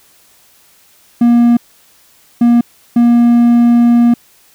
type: tone bursts at uneven times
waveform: triangle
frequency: 237.5 Hz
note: A#3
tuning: 33 cents sharp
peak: -3 dBFS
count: 3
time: 1.21-1.57 / 2.41-2.61 / 2.96-4.14 s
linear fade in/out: 5 ms
effects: white hiss -48 dBFS RMS until 4.54 s